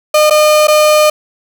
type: tone with dropouts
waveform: 35% pulse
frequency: 608 Hz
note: D#5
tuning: 40 cents flat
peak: -4 dBFS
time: 0.14-1.1 s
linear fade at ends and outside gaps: 5 ms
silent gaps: 0.299-0.307 / 0.672-0.681 s
effects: none